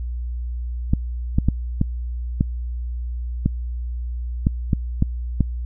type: clicks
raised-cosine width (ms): 5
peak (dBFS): -4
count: 10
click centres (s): 0.935 / 1.385 / 1.486 / 1.814 / 2.409 / 3.46 / 4.469 / 4.732 / 5.024 / 5.407
effects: added 60 Hz sine -24 dBFS peak until 5.65 s